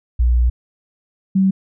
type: tone pair in turn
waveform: sine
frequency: 60.3 / 191.44 Hz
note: B1 / G3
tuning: -41 / -41 cents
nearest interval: octave + minor sixth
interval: 2000 cents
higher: second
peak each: -11 dBFS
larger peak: neither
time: 0.19-0.5 / 1.35-1.51 s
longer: first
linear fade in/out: 10 ms
effects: none